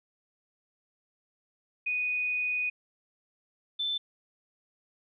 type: tone pair in turn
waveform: sine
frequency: 2482 / 3531 Hz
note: D#7 / A7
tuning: -5 / +5 cents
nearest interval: tritone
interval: 610 cents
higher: second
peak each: -27 / -28 dBFS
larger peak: first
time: 1.86-2.7 / 3.79-3.98 s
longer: first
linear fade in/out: 10 ms
effects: none